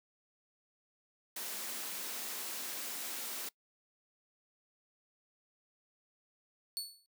white high-pass noise, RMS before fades -41 dBFS, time 1.36-3.49 s, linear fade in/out 5 ms, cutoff 190 Hz, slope 96 dB/octave
sawtooth tone with exponential decay, 4435 Hz, C#8, in tune, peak -30 dBFS, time 6.77-7.06 s, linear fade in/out 0 ms, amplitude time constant 63 ms
effects noise-tail reverb RT60 0.1 s tail -23 dB re dry

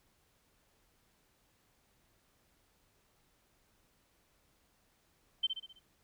sine tone with echo, 3100 Hz, G7, 20 cents flat, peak -27 dBFS, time 5.43-5.47 s, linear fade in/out 10 ms, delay 65 ms, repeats 5, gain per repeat -6 dB, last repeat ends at 5.795 s, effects pink hiss -72 dBFS RMS until 6.03 s

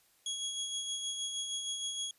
25% pulse tone with tremolo, 3322 Hz, G#7, in tune, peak -30 dBFS, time 0.26-2.11 s, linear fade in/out 2 ms, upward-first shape sine, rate 6.4 Hz, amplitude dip 40%, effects white hiss -68 dBFS RMS until 2.18 s + resampled to 32000 Hz

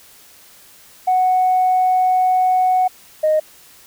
sine tone pair in turn, 740 / 619.3 Hz, F#5 / D#5, 0 / -8 cents, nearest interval minor third, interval 308 cents, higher first, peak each -11 dBFS, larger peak neither, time 1.07-2.88 / 3.23-3.4 s, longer first, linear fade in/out 10 ms, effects tanh soft clip ceiling -8 dBFS + white hiss -46 dBFS RMS until 3.86 s

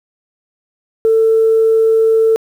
sine tone, 446.4 Hz, A4, 25 cents sharp, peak -7 dBFS, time 1.05-2.36 s, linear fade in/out 0 ms, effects tanh soft clip ceiling -3 dBFS + 7-bit

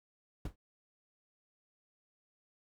brown noise with exponential decay, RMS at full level -33 dBFS, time 0.45-0.56 s, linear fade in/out 5 ms, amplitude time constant 22 ms, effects none

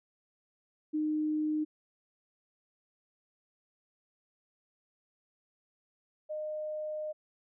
sine tone pair in turn, 306.4 / 612.8 Hz, D#4 / D#5, -27 / -27 cents, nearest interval octave, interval 1200 cents, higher second, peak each -28 / -34 dBFS, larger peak first, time 0.93-1.65 / 6.29-7.13 s, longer second, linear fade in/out 20 ms, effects none

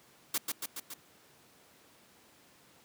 white noise with echo, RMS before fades -31 dBFS, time 0.34-0.38 s, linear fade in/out 5 ms, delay 140 ms, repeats 4, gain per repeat -3 dB, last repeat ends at 0.94 s, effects pink hiss -61 dBFS RMS until 2.84 s + high-pass 150 Hz 12 dB/octave

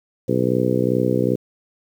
harmonic tone, 62.5 Hz, B1, 21 cents sharp, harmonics 2 / 3 / 4 / 5 / 6 / 7 / 8, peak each -24 / -24 / -24 / -24 / -24 / -24 / -24 dBFS, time 0.28-1.36 s, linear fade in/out 10 ms, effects 8-bit

